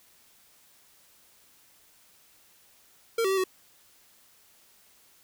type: tone with pitch steps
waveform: square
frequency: 458.3 / 383 / 385.9 / 373.8 Hz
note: A#4 / G4 / G4 / F#4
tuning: -29 / -40 / -27 / +18 cents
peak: -24 dBFS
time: 3.18-3.44 s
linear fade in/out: 5 ms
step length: 65 ms
effects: white hiss -60 dBFS RMS until 5.23 s